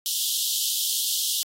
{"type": "high-pass noise", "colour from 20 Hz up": "pink", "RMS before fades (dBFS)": -26, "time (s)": [0.06, 1.43], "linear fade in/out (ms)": 0, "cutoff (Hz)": 3000, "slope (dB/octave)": 96, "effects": ["AAC 48 kbps"]}